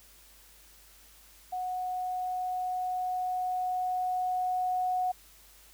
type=tone with level ramp; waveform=sine; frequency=734 Hz; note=F#5; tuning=14 cents flat; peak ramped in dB=-31 to -26 dBFS; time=1.52-5.12 s; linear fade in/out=10 ms; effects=added 50 Hz sine -61 dBFS peak until 5.73 s + white hiss -57 dBFS RMS until 5.73 s